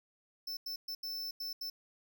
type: tone bursts at uneven times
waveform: square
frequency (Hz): 5300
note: E8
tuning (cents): +9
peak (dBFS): -38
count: 6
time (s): 0.47-0.57 / 0.66-0.76 / 0.88-0.95 / 1.03-1.31 / 1.4-1.53 / 1.61-1.7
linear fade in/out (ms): 5
effects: none